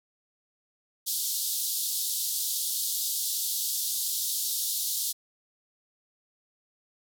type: band-pass noise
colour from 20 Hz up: white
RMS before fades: -30 dBFS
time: 1.06-5.13 s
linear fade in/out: 20 ms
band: 3500 to 16000 Hz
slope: 48 dB/octave
effects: none